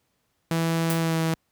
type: tone with pitch glide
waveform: sawtooth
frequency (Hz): 164.81 to 162.35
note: E3 to E3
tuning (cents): 0 to -26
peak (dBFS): -18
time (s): 0.51-1.34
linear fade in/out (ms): 0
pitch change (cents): -26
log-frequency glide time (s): 0.98-1.19
type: noise with exponential decay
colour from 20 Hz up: blue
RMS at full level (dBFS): -27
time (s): 0.9-1.07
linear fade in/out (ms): 0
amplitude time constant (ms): 35
effects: pink hiss -72 dBFS RMS until 1.51 s + high-pass 60 Hz 12 dB/octave